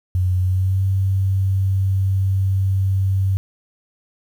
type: tone with pitch glide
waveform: sine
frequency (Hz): 91.6 to 96.1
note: F#2 to G2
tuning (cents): -17 to -34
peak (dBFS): -15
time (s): 0.15-3.37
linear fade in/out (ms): 0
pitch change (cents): +83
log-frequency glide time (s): 0.4-0.83
effects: 8-bit